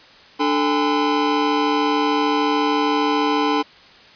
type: tone cluster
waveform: square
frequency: 294.5 / 440.8 / 810 / 1017 Hz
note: D4 / A4 / G#5 / C6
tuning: +5 / +3 / -43 / -50 cents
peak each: -21 / -24 / -25 / -23 dBFS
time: 0.39-3.63 s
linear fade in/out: 20 ms
effects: white hiss -46 dBFS RMS until 4.15 s + resampled to 11025 Hz